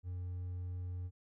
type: tone with hard clipping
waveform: triangle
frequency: 89.7 Hz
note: F2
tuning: 47 cents sharp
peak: -39 dBFS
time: 0.03-1.11 s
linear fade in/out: 50 ms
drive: 5 dB
effects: none